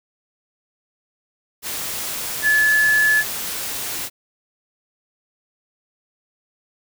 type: tone in noise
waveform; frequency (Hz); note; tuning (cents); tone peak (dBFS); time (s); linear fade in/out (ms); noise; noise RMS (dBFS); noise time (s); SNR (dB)
sine; 1721; A6; -39; -13; 2.42-3.24; 50; white; -27; 1.62-4.1; +11
effects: none

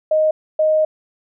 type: tone pair in turn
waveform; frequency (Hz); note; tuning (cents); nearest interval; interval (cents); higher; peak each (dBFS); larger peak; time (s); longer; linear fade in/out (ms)
sine; 622.3 / 622.3; D#5 / D#5; 0 / 0; unison; 0; neither; -12; neither; 0.11-0.31 / 0.59-0.85; second; 5
effects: none

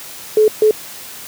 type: tone bursts at uneven times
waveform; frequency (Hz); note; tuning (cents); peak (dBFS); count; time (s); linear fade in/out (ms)
sine; 430; A4; -40; -7; 2; 0.37-0.48 / 0.62-0.71; 2
effects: white hiss -33 dBFS RMS until 1.27 s + high-pass 80 Hz 12 dB/octave

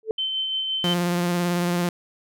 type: tone with exponential growth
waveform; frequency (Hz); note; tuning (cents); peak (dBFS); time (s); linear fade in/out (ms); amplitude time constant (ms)
sine; 440; A4; 0; -16; 0.03-0.11; 1; 16
type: tone with tremolo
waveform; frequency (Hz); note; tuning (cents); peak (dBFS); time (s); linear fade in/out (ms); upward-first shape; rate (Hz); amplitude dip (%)
sine; 3082; G7; -30; -22; 0.18-0.94; 5; sine; 5.8; 30
type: tone with vibrato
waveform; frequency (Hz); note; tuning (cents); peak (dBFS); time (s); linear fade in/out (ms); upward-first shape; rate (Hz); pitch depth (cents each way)
sawtooth; 175.2; F3; +6; -17; 0.84-1.89; 2; sine; 18; 21
effects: none

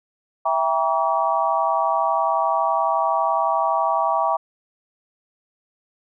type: chord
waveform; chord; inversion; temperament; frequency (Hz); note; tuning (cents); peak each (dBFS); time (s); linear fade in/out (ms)
sine; E diminished seventh; none; just; 659.3 / 791.1 / 949.3 / 1139.2; E5 / G5 / Bb5 / Db6; 0 / +16 / +31 / +47; -23; 0.45-4.37; 10
effects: none

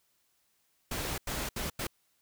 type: noise bursts at uneven times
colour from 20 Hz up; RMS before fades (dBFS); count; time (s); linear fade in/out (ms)
pink; -35; 4; 0.91-1.18 / 1.27-1.49 / 1.56-1.7 / 1.79-1.87; 5
effects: white hiss -73 dBFS RMS until 2.21 s

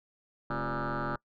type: tone with frequency modulation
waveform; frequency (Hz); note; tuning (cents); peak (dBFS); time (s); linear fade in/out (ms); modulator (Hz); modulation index
sine; 587.3; D5; 0; -28; 0.5-1.16; 5; 122; 7.3
effects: noise-tail reverb RT60 0.1 s tail -24 dB re dry + tanh soft clip ceiling -28 dBFS

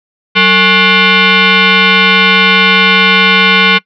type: tone with frequency modulation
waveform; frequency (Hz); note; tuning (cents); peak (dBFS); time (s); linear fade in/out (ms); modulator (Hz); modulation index
sine; 452.4; A4; +48; -4; 0.35-3.79; 20; 640; 4.8
effects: noise-tail reverb RT60 0.1 s tail -22 dB re dry

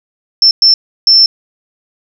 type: tone bursts at uneven times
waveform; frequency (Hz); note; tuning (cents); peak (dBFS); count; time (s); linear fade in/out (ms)
sine; 5350; E8; +25; -3; 3; 0.42-0.51 / 0.62-0.74 / 1.07-1.26; 2
effects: 7-bit

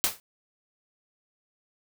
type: noise with exponential decay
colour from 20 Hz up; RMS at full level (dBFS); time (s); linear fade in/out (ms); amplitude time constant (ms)
white; -20; 0.04-0.2; 0; 34
effects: none

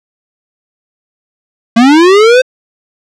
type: linear sweep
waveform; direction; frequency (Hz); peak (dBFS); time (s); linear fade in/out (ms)
square; up; 221.4 to 523.3; -3; 1.76-2.42; 10
effects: low-pass 5000 Hz 12 dB/octave

